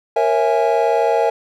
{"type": "chord", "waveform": "triangle", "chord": "A# half-diminished seventh", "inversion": "none", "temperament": "equal with one note detuned", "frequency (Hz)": [466.2, 545.2, 659.3, 830.6], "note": ["A#4", "C#5", "E5", "G#5"], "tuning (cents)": [0, -29, 0, 0], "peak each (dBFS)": [-16, -19, -17, -17], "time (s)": [0.16, 1.3], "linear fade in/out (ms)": 5, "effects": []}